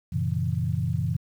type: chord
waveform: sine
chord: F# dominant seventh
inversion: none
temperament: equal with one note detuned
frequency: 92.5 / 116.54 / 135.9 / 164.81 Hz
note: F#2 / A#2 / C#3 / E3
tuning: 0 / 0 / -34 / 0 cents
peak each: -29 dBFS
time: 0.12-1.17 s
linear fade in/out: 10 ms
effects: 9-bit